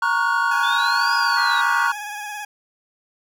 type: chord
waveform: triangle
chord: Gb major seventh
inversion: first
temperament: equal with one note detuned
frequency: 932.3 / 1108.7 / 1427.9 / 1480 Hz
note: Bb5 / Db6 / F6 / Gb6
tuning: 0 / 0 / +38 / 0 cents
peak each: -21 dBFS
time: 0.02-1.92 s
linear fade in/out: 5 ms
type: tone with vibrato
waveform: 20% pulse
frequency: 834 Hz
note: G#5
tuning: 7 cents sharp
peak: -24 dBFS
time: 0.51-2.45 s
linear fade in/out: 5 ms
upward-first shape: triangle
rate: 18 Hz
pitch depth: 42 cents each way
type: exponential two-way sweep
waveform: sine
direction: up then down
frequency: 3403 to 4978 to 3781 Hz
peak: -25 dBFS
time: 0.63-1.61 s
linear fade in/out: 5 ms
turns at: 1.15 s
type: harmonic tone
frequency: 392 Hz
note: G4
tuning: in tune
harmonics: 3 / 4 / 5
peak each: -28 / -28 / -34 dBFS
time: 1.36-1.88 s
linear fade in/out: 20 ms
effects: none